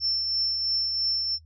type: tone with tremolo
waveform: sine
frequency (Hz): 5370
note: E8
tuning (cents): +31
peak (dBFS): -21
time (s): 0-1.39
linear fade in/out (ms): 50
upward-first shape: triangle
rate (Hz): 3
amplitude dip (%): 40
effects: noise-tail reverb RT60 0.1 s tail -24 dB re dry + added 80 Hz sine -50 dBFS peak until 1.45 s